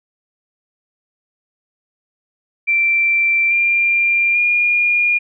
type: tone with pitch steps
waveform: sine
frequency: 2349 / 2386 / 2423 Hz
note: D7 / D7 / D#7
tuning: 0 / +27 / -47 cents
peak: -12 dBFS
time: 2.67-5.19 s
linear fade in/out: 20 ms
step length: 840 ms
effects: none